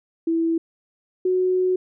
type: tone pair in turn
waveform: sine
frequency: 329.5 / 368.4 Hz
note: E4 / F#4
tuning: -1 / -7 cents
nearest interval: major second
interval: 194 cents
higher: second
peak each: -18 / -17 dBFS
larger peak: second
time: 0.27-0.58 / 1.25-1.76 s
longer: second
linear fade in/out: 5 ms
effects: none